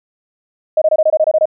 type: tone bursts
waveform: sine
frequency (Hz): 625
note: D#5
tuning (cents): +8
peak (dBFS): -8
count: 10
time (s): 0.77-1.456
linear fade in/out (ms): 5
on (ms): 47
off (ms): 24
effects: none